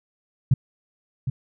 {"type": "tone with echo", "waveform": "sine", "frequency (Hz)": 130, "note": "C3", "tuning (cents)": -11, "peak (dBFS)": -12, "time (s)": [0.51, 0.54], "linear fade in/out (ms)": 5, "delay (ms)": 760, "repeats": 1, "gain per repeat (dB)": -9, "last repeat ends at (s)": 1.3, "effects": []}